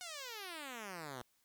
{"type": "exponential sweep", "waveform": "5% pulse", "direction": "down", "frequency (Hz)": [740, 118], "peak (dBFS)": -33, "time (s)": [0.01, 1.22], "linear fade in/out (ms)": 0, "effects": ["white hiss -75 dBFS RMS until 1.44 s"]}